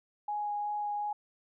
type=tone with vibrato; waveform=sine; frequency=830 Hz; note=G#5; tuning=1 cent flat; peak=-31 dBFS; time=0.28-1.13 s; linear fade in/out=5 ms; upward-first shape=sine; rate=2.7 Hz; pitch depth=9 cents each way; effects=none